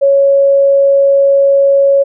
sine tone, 554.4 Hz, C#5, in tune, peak -5 dBFS, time 0.01-2.04 s, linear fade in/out 20 ms, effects none

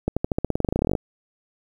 accelerating click train, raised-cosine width 2 ms, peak -8 dBFS, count 21, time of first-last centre 0.08-0.952 s, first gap 86 ms, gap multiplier 0.92, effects 8-bit

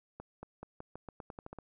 accelerating click train, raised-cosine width 1 ms, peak -30 dBFS, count 12, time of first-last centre 0.2-1.587 s, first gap 230 ms, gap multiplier 0.87, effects none

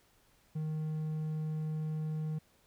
triangle tone, 155.56 Hz, D#3, in tune, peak -31 dBFS, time 0.55-2.39 s, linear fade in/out 10 ms, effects pink hiss -68 dBFS RMS until 2.66 s

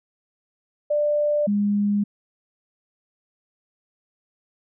sine tone pair in turn, 592 / 204.6 Hz, D5 / G#3, +14 / -26 cents, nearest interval octave + tritone, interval 1840 cents, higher first, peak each -18 dBFS, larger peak neither, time 0.9-1.47 / 1.47-2.04 s, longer neither, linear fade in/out 10 ms, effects none

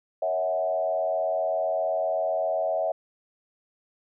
sine tone with frequency modulation, 647 Hz, E5, 32 cents flat, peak -23 dBFS, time 0.22-2.92 s, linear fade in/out 5 ms, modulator 87.7 Hz, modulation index 0.97, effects none

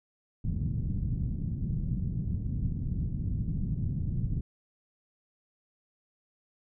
white low-pass noise, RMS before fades -31 dBFS, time 0.44-4.41 s, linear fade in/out 5 ms, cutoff 170 Hz, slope 24 dB/octave, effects none

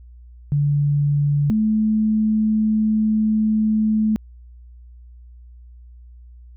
sine tone pair in turn, 144.5 / 216.5 Hz, D3 / A3, -28 / -28 cents, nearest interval perfect fifth, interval 700 cents, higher second, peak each -15 dBFS, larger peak neither, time 0.52-1.5 / 1.5-4.16 s, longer second, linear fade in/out 0 ms, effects added 60 Hz sine -40 dBFS peak until 6.56 s

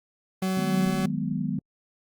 40% pulse tone, 188.1 Hz, F#3, 29 cents sharp, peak -23 dBFS, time 0.42-1.06 s, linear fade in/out 5 ms
sine chord, G# minor seventh, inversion second, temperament equal, 155.56 / 185 / 207.7 / 246.9 Hz, D#3 / F#3 / G#3 / B3, 0 / 0 / 0 / 0 cents, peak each -31 dBFS, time 0.57-1.59 s, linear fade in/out 5 ms
effects Opus 32 kbps

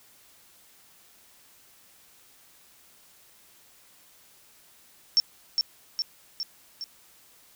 sine tone with echo, 5440 Hz, F8, 46 cents flat, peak -16 dBFS, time 5.17-5.2 s, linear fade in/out 0 ms, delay 410 ms, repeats 4, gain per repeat -4 dB, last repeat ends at 6.84 s, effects white hiss -57 dBFS RMS until 7.55 s

